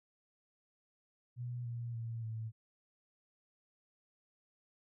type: tone with pitch steps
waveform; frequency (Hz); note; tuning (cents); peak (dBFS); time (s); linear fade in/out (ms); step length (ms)
sine; 122 / 118.39 / 114.89 / 111.49; B2 / A#2 / A#2 / A2; -21 / +27 / -25 / +23; -38; 1.36-2.52; 50; 290
effects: none